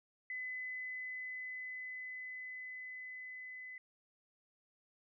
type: tone with level ramp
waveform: sine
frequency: 2015 Hz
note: B6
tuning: 34 cents sharp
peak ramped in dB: -39 to -46 dBFS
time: 0.3-3.78 s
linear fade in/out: 2 ms
effects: none